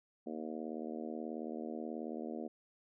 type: harmonic tone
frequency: 78.5 Hz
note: D#2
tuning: 16 cents sharp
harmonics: 3 / 4 / 5 / 6 / 7 / 8 / 9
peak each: -43 / -45 / -47 / -49 / -50 / -51 / -52 dBFS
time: 0.26-2.48 s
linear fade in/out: 10 ms
effects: none